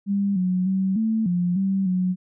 sine tone with pitch steps, 199.7 / 183.1 / 190.7 / 221.4 / 176.9 / 193.4 / 183.2 Hz, G3 / F#3 / G3 / A3 / F3 / G3 / F#3, +32 / -18 / -47 / +11 / +23 / -23 / -17 cents, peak -19 dBFS, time 0.06-2.16 s, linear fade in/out 50 ms, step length 300 ms, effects none

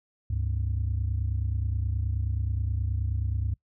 sine tone pair together, 71.06 / 100.5 Hz, C#2 / G2, +44 / +44 cents, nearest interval tritone, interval 600 cents, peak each -27 dBFS, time 0.3-3.54 s, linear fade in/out 5 ms, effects noise-tail reverb RT60 0.1 s tail -23 dB re dry + tanh soft clip ceiling -20 dBFS

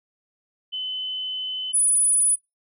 sine tone pair in turn, 3031 / 9888 Hz, F#7 / D#9, +41 / -12 cents, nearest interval octave + minor sixth, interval 2047 cents, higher second, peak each -26 / -16 dBFS, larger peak second, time 0.72-1.73 / 1.73-2.36 s, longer first, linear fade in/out 20 ms, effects noise-tail reverb RT60 0.2 s tail -24 dB re dry

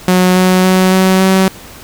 sawtooth tone with pitch steps, 182.9 / 184.6 / 186.31 / 188.04 / 189.79 Hz, F#3 / F#3 / F#3 / F#3 / F#3, -20 / -4 / +12 / +28 / +44 cents, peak -3 dBFS, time 0.08-1.48 s, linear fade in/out 2 ms, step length 280 ms, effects pink hiss -34 dBFS RMS until 1.83 s

